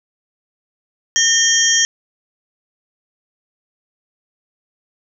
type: tone cluster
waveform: sine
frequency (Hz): 1828 / 3185 / 5600 / 5970 / 6620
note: A#6 / G7 / F8 / F#8 / G#8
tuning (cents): -34 / +27 / +4 / +15 / -6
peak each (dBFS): -18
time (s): 1.16-1.85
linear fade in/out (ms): 0
effects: none